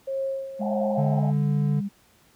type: tone with tremolo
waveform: sine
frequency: 539 Hz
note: C#5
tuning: 49 cents flat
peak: -24 dBFS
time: 0.07-1.2 s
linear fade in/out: 10 ms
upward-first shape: sine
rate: 1.6 Hz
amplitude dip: 70%
type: band-pass noise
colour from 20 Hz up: white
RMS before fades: -32 dBFS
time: 0.59-1.33 s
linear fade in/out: 50 ms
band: 630 to 830 Hz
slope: 96 dB/octave
type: tone with pitch glide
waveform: sine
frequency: 207.7 to 200 Hz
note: G#3 to G3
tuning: 0 to +35 cents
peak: -26 dBFS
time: 0.59-1.89 s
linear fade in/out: 20 ms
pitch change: -65 cents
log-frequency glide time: 1.15-1.42 s
type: tone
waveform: triangle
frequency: 145.3 Hz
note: D3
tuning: 18 cents flat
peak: -19 dBFS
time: 0.97-1.81 s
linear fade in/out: 20 ms
effects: pink hiss -59 dBFS RMS until 2.35 s + high-pass 60 Hz 12 dB/octave